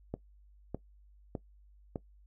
click train, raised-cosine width 2 ms, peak -22 dBFS, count 4, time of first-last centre 0.14-1.958 s, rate 1.65 Hz, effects noise-tail reverb RT60 0.1 s tail -18 dB re dry + added 50 Hz sine -57 dBFS peak until 2.26 s

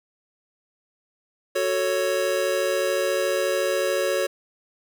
square chord, F# minor, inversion none, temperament just, 370 / 444 / 555 Hz, F#4 / A4 / C#5, 0 / +16 / +2 cents, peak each -28 / -29 / -24 dBFS, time 1.55-4.27 s, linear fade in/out 10 ms, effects none

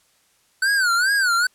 square tone with vibrato, 1504 Hz, F#6, 28 cents sharp, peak -17 dBFS, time 0.62-1.47 s, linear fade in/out 5 ms, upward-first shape sine, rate 2.4 Hz, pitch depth 160 cents each way, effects white hiss -61 dBFS RMS until 1.54 s + low-pass 11000 Hz 12 dB/octave

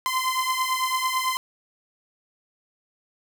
sawtooth beating tone pair, 1028 / 1037 Hz, C6 / C6, -31 / -16 cents, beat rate 9 Hz, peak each -22 dBFS, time 0.06-1.37 s, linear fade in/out 0 ms, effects none

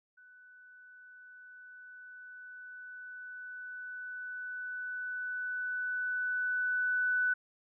sine tone with level ramp, 1493 Hz, F#6, 15 cents sharp, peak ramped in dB -55 to -26 dBFS, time 0.17-7.34 s, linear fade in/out 10 ms, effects none

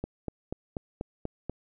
click train, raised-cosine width 2 ms, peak -19 dBFS, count 7, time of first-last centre 0.04-1.496 s, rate 4.12 Hz, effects none

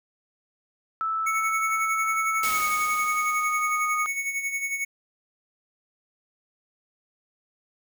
sine tone with pitch glide, 1314 to 1240.3 Hz, E6 to D#6, -6 to -6 cents, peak -24 dBFS, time 1.01-4.06 s, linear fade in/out 0 ms, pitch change -100 cents, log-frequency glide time 2.41-2.65 s
square tone with tremolo, 2217 Hz, C#7, in tune, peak -25 dBFS, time 1.26-4.85 s, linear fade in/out 10 ms, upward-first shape sine, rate 11 Hz, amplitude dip 60%
white noise with exponential decay, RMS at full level -30 dBFS, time 2.43-4.73 s, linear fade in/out 2 ms, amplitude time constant 500 ms
effects none

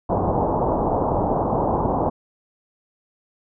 white low-pass noise, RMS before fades -21 dBFS, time 0.09-2.1 s, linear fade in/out 10 ms, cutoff 960 Hz, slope 48 dB/octave, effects none

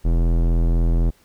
square tone with low-pass filter, 41.93 Hz, E1, 30 cents sharp, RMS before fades -17 dBFS, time 0.04-1.11 s, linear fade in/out 20 ms, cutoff 440 Hz, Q 0.63, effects pink hiss -57 dBFS RMS until 1.24 s

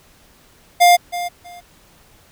square tone with echo, 704 Hz, F5, 14 cents sharp, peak -8 dBFS, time 0.8-0.97 s, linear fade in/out 20 ms, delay 320 ms, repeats 2, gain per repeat -14 dB, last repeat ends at 1.61 s, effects pink hiss -51 dBFS RMS until 2.31 s

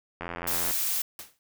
click train, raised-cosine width 0.5 ms, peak -19 dBFS, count 44, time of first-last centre 0.21-0.709 s, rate 86.1 Hz
blue noise, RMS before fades -28 dBFS, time 0.47-1.02 s, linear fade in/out 5 ms
white noise with exponential decay, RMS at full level -37 dBFS, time 1.19-1.39 s, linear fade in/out 1 ms, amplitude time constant 42 ms
effects none

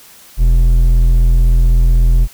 sine tone with hard clipping, 41.92 Hz, E1, 30 cents sharp, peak -8 dBFS, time 0.37-2.28 s, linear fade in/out 50 ms, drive 6 dB, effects white hiss -41 dBFS RMS until 2.33 s

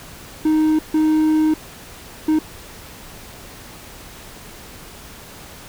triangle tone bursts at uneven times, 311.1 Hz, D#4, in tune, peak -11 dBFS, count 3, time 0.45-0.79 / 0.94-1.54 / 2.28-2.39 s, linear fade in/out 5 ms, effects pink hiss -39 dBFS RMS until 5.68 s

